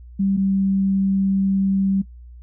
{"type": "tone pair in turn", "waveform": "sine", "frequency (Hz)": [195.3, 194.06], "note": ["G3", "G3"], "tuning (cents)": [-6, -17], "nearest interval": "unison", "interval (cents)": 11, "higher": "first", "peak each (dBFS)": -16, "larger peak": "neither", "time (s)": [[0.19, 0.37], [0.37, 2.02]], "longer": "second", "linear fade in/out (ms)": 10, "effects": ["noise-tail reverb RT60 0.1 s tail -18 dB re dry", "added 60 Hz sine -38 dBFS peak until 2.42 s"]}